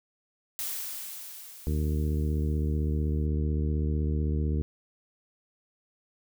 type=noise with exponential decay; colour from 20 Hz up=blue; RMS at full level=-32 dBFS; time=0.59-3.26 s; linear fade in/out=0 ms; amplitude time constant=580 ms
type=harmonic tone; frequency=75.8 Hz; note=D#2; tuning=45 cents flat; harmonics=1 / 2 / 3 / 4 / 5 / 6; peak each=-26 / -32 / -36 / -38 / -40 / -42 dBFS; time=1.67-4.62 s; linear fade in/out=0 ms
effects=none